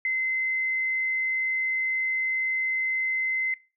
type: tone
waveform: sine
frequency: 2059 Hz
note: C7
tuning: 28 cents flat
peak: -23 dBFS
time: 0.05-3.54 s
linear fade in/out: 2 ms
effects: noise-tail reverb RT60 0.3 s tail -20 dB re dry